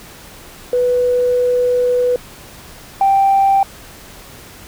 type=tone pair in turn; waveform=sine; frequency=493.9 / 784 Hz; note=B4 / G5; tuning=0 / 0 cents; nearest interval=minor sixth; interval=800 cents; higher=second; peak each=-11 / -8 dBFS; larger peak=second; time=0.73-2.16 / 3.01-3.63 s; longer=first; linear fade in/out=2 ms; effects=tanh soft clip ceiling -5 dBFS + pink hiss -38 dBFS RMS until 4.67 s